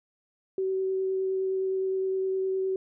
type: tone with vibrato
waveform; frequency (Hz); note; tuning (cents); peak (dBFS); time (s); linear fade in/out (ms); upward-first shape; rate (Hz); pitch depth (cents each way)
sine; 380.2; F#4; +47; -25; 0.58-2.76; 2; triangle; 9.7; 10
effects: none